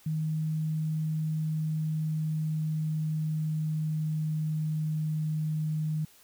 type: tone with pitch glide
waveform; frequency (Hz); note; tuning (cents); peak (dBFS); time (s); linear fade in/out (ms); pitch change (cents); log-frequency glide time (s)
sine; 156.5 to 154.97; D#3 to D#3; +10 to -7; -27; 0.06-6.05; 5; -17; 1.08-5.12
effects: white hiss -58 dBFS RMS until 6.23 s